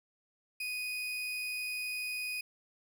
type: tone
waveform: 35% pulse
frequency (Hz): 2489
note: D#7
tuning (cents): 0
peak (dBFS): -33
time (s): 0.6-2.41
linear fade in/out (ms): 5
effects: none